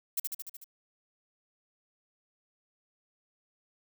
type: noise with echo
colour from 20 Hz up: violet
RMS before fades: -30 dBFS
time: 0.17-0.2 s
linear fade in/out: 5 ms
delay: 74 ms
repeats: 6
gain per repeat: -3 dB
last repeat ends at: 0.644 s
effects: none